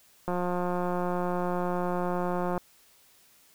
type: click train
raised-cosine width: 1 ms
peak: -17 dBFS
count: 410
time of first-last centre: 0.28-2.578 s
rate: 178 Hz
effects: white hiss -60 dBFS RMS until 3.54 s